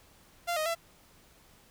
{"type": "tone with pitch steps", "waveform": "sawtooth", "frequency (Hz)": [692, 623, 670], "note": ["F5", "D#5", "E5"], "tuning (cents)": [-16, 2, 28], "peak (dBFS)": -25, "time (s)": [0.47, 0.752], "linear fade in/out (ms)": 20, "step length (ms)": 94, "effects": ["pink hiss -60 dBFS RMS until 1.7 s"]}